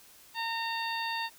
harmonic tone, 915 Hz, A#5, 32 cents flat, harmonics 1 / 2 / 3 / 4 / 5, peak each -34 / -37 / -39 / -40 / -41 dBFS, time 0.34-1.3 s, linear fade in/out 50 ms, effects white hiss -56 dBFS RMS until 1.38 s

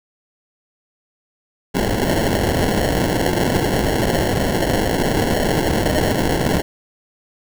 white noise with sample-and-hold, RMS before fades -18 dBFS, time 1.74-6.62 s, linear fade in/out 20 ms, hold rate 1225 Hz, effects none

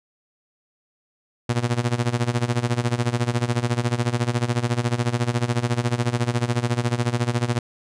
sawtooth tone with tremolo, 120.3 Hz, B2, 45 cents flat, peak -13 dBFS, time 1.49-7.59 s, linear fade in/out 5 ms, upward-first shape sine, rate 14 Hz, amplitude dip 85%, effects resampled to 22050 Hz

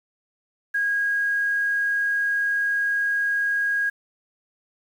sine tone, 1639 Hz, G#6, 23 cents flat, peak -20 dBFS, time 0.74-3.9 s, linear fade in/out 10 ms, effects 8-bit

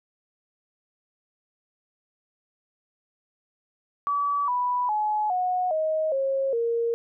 sine tone with pitch steps, 1146 / 986.2 / 848.7 / 730.3 / 628.5 / 540.8 / 465.4 Hz, D6 / B5 / G#5 / F#5 / D#5 / C#5 / A#4, -43 / -3 / +37 / -23 / +17 / -43 / -3 cents, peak -22 dBFS, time 4.07-6.94 s, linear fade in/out 0 ms, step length 410 ms, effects none

